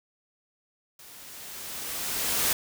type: noise with level ramp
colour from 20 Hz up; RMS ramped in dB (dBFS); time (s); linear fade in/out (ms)
white; -49 to -24; 0.99-2.53; 2
effects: none